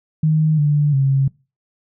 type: tone with pitch steps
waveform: sine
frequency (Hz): 155.9 / 147.3 / 136.1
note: D#3 / D3 / C#3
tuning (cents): +4 / +6 / -31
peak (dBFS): -12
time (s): 0.23-1.28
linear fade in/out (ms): 5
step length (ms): 350
effects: noise-tail reverb RT60 0.3 s tail -23 dB re dry